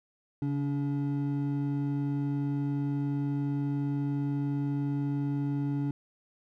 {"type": "tone pair together", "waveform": "triangle", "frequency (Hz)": [140, 285.7], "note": ["C#3", "D4"], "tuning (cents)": [18, -48], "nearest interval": "octave", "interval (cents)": 1234, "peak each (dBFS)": [-28, -29], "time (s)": [0.42, 5.91], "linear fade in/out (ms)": 2, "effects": []}